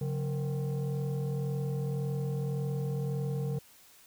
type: tone with frequency modulation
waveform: sine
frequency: 139.6 Hz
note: C#3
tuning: 13 cents sharp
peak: -28 dBFS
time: 0.01-3.59 s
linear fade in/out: 5 ms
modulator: 321 Hz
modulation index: 0.75
effects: tanh soft clip ceiling -27 dBFS + white hiss -58 dBFS RMS until 4.06 s